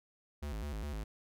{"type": "tone with vibrato", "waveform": "square", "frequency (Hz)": 62.2, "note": "B1", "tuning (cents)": 13, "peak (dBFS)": -38, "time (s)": [0.42, 1.04], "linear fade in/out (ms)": 10, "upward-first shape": "square", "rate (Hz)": 4.9, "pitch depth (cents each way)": 280, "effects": []}